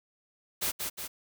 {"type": "noise with echo", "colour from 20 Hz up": "white", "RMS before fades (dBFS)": -30, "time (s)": [0.61, 0.72], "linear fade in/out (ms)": 20, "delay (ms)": 180, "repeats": 2, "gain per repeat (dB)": -4, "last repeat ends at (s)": 1.08, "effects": []}